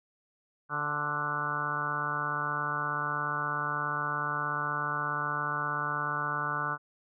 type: harmonic tone with a mistuned harmonic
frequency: 147.2 Hz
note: D3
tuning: 4 cents sharp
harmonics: 1 / 2 / 3 / 4 / 5 / 6 / 7 / 8 / 9 / 10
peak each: -40 / -46 / -46 / -45 / -45 / -40 / -38 / -35 / -36 / -34 dBFS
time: 0.69-6.78 s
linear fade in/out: 50 ms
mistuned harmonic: 7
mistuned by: +31 cents
effects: none